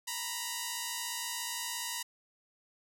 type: tone pair together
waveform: 5% pulse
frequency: 930.7 / 987.8 Hz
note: A#5 / B5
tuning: -3 / 0 cents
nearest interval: minor second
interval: 103 cents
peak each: -26 dBFS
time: 0.07-2.03 s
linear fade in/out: 10 ms
effects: none